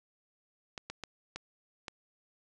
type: clicks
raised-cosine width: 0.2 ms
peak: -22 dBFS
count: 5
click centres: 0.778 / 0.9 / 1.037 / 1.36 / 1.882 s
effects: resampled to 22050 Hz